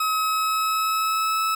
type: tone with pitch glide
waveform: 40% pulse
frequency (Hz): 1278 to 1301.8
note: D#6 to E6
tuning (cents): +46 to -22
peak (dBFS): -20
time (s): 0-1.55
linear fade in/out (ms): 5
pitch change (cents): +32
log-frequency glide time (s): 0.12-1.4
effects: none